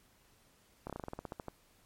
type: slowing click train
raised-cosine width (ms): 1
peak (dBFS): -26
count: 13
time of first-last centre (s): 0.87-1.483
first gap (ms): 27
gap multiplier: 1.11
effects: pink hiss -67 dBFS RMS until 1.85 s + MP3 64 kbps